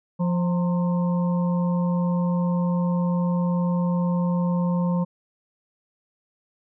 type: harmonic tone with a mistuned harmonic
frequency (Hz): 175.5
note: F3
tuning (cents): +9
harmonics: 1 / 3 / 5 / 6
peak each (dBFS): -20 / -31 / -35 / -37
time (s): 0.19-5.05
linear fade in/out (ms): 20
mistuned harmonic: 5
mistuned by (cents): +70
effects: none